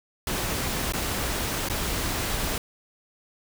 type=noise with dropouts; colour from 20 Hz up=pink; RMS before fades=-28 dBFS; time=0.27-2.58 s; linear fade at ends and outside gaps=2 ms; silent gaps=0.923-0.935 / 1.687-1.698 s; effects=none